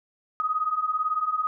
sine beating tone pair, 1241 / 1259 Hz, D#6 / D#6, -5 / +20 cents, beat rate 18 Hz, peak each -28 / -25 dBFS, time 0.4-1.47 s, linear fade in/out 0 ms, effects none

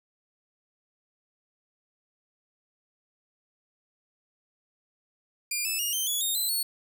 10% pulse tone with pitch steps, 2400 / 2617 / 2854 / 3112 / 3394 / 3701 / 4036 / 4402 Hz, D7 / E7 / F7 / G7 / G#7 / A#7 / B7 / C#8, +37 / -13 / +37 / -13 / +37 / -13 / +37 / -13 cents, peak -19 dBFS, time 5.51-6.63 s, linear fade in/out 5 ms, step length 140 ms, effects none

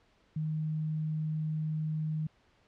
sine tone, 155.56 Hz, D#3, in tune, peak -30 dBFS, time 0.36-2.27 s, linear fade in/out 5 ms, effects pink hiss -67 dBFS RMS until 2.67 s + low-pass 4000 Hz 12 dB/octave

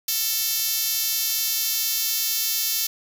5% pulse tone with high-pass filter, 444.3 Hz, A4, 17 cents sharp, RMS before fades -24 dBFS, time 0.08-2.87 s, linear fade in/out 5 ms, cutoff 7000 Hz, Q 0.66, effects none

